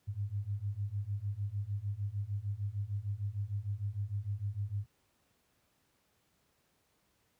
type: beating tone pair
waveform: sine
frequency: 98.2 / 104.8 Hz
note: G2 / G#2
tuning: +4 / +16 cents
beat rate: 6.6 Hz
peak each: -37 / -36 dBFS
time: 0.07-4.86 s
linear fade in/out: 20 ms
effects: pink hiss -74 dBFS RMS until 7.39 s + high-pass 60 Hz 12 dB/octave